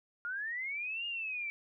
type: linear two-way sweep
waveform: sine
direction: up then down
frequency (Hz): 1396.9 to 2848 to 2300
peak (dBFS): -35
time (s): 0.25-1.5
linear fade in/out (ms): 0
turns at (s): 1.06
effects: none